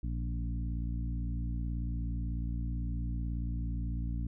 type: harmonic tone with a mistuned harmonic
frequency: 58.1 Hz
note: A#1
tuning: 5 cents flat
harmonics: 1 / 2 / 3 / 4 / 5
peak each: -33 / -39 / -43 / -45 / -47 dBFS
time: 0.03-4.27 s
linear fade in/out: 5 ms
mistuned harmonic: 2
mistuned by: +18 cents
effects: none